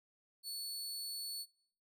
sawtooth tone, 4430 Hz, C#8, 2 cents flat, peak -38 dBFS, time 0.43-1.46 s, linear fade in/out 50 ms, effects noise-tail reverb RT60 0.6 s tail -21 dB re dry

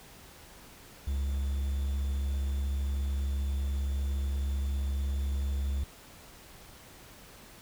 triangle tone with quantisation, 68.6 Hz, C#2, 17 cents flat, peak -26 dBFS, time 1.07-5.84 s, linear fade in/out 5 ms, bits 9, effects pink hiss -52 dBFS RMS until 7.61 s

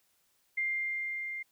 sine tone with level ramp, 2100 Hz, C7, 6 cents sharp, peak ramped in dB -28 to -36 dBFS, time 0.57-1.43 s, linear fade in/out 10 ms, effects white hiss -72 dBFS RMS until 1.51 s

